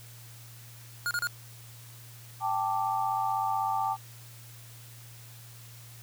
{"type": "tone bursts", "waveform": "square", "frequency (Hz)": 1431, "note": "F6", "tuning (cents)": 42, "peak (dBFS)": -28, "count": 3, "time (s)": [1.06, 1.271], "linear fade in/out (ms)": 0, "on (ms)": 49, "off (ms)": 32}
{"type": "chord", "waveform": "sine", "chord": "G suspended second", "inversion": "none", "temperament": "equal", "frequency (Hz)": [784, 880, 1174.7], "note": ["G5", "A5", "D6"], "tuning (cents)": [0, 0, 0], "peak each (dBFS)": [-30, -30, -33], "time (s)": [2.4, 3.97], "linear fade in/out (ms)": 50}
{"effects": ["added 117 Hz sine -48 dBFS peak until 6.02 s", "white hiss -52 dBFS RMS until 6.02 s"]}